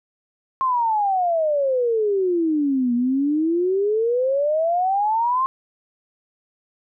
sine exponential two-way sweep, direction down then up, 1072 to 236.8 to 1072 Hz, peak -17 dBFS, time 0.61-5.46 s, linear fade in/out 0 ms, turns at 2.94 s, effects none

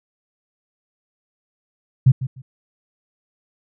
sine tone with echo, 130 Hz, C3, 11 cents flat, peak -7 dBFS, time 2.06-2.12 s, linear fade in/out 10 ms, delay 150 ms, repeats 2, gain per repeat -14 dB, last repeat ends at 2.42 s, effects none

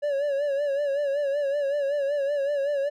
triangle tone with vibrato, 567 Hz, C#5, 39 cents sharp, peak -21 dBFS, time 0.02-2.9 s, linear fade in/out 20 ms, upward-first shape sine, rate 5.3 Hz, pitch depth 68 cents each way, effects none

